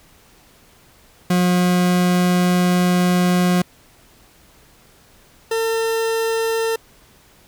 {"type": "tone pair in turn", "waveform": "40% pulse", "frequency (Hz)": [179.3, 451.8], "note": ["F3", "A4"], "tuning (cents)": [46, 46], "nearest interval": "octave + major third", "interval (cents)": 1600, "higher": "second", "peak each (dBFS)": [-13, -17], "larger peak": "first", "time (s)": [[1.3, 3.62], [5.51, 6.76]], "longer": "first", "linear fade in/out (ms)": 5, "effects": ["pink hiss -51 dBFS RMS until 7.47 s"]}